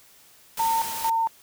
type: noise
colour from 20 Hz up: white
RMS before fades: -33 dBFS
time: 0.57-1.1 s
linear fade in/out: 5 ms
type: tone with tremolo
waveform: sine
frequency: 907 Hz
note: A#5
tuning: 48 cents flat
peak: -20 dBFS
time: 0.59-1.28 s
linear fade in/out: 10 ms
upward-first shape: square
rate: 2.2 Hz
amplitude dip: 75%
effects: white hiss -54 dBFS RMS until 1.42 s